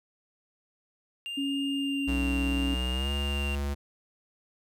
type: tone with vibrato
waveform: triangle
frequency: 2794 Hz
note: F7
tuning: in tune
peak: -32 dBFS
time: 1.26-3.55 s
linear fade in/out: 0 ms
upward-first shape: sine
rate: 0.73 Hz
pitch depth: 16 cents each way
type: tone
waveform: sine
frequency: 277.2 Hz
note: C#4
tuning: in tune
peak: -28 dBFS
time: 1.37-2.75 s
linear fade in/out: 10 ms
type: tone with pitch glide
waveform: square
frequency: 63 to 70.72 Hz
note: B1 to C#2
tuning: +35 to +35 cents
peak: -29 dBFS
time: 2.07-3.75 s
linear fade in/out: 20 ms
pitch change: +200 cents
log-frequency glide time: 2.92-3.11 s
effects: none